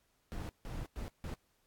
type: noise bursts at uneven times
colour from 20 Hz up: brown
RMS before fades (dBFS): -41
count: 4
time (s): 0.32-0.49 / 0.65-0.86 / 0.96-1.08 / 1.24-1.34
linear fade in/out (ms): 0
effects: pink hiss -75 dBFS RMS until 1.66 s + AAC 64 kbps